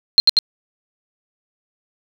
sine tone with echo, 4186 Hz, C8, in tune, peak -5 dBFS, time 0.18-0.2 s, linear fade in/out 0 ms, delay 94 ms, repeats 2, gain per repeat -2 dB, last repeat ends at 0.388 s, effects none

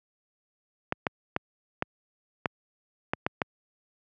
clicks, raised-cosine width 0.5 ms, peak -10 dBFS, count 8, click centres 0.924 / 1.068 / 1.364 / 1.824 / 2.458 / 3.135 / 3.265 / 3.418 s, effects high-pass 100 Hz 12 dB/octave

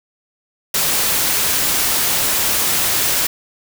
white noise, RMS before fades -17 dBFS, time 0.74-3.27 s, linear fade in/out 5 ms, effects none

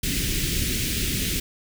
pink band-stop noise, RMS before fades -25 dBFS, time 0.03-1.4 s, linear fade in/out 5 ms, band 350 to 2100 Hz, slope 24 dB/octave, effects none

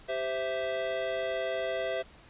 square chord, C major, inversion second, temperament equal with one note detuned, 392 / 519.3 / 659.3 Hz, G4 / C5 / E5, 0 / -13 / 0 cents, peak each -39 / -35 / -33 dBFS, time 0.08-2.03 s, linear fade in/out 20 ms, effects pink hiss -55 dBFS RMS until 2.29 s + resampled to 8000 Hz

